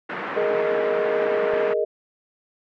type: band-pass noise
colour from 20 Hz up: white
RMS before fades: -30 dBFS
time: 0.09-1.74 s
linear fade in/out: 10 ms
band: 180 to 1900 Hz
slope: 24 dB/octave
type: chord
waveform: sine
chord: Ab suspended second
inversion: none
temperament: equal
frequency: 415.3 / 466.2 / 622.3 Hz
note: Ab4 / Bb4 / Eb5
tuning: 0 / 0 / 0 cents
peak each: -24 dBFS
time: 0.36-1.85 s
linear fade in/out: 10 ms
type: click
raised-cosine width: 3 ms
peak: -29 dBFS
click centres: 1.537 s
effects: none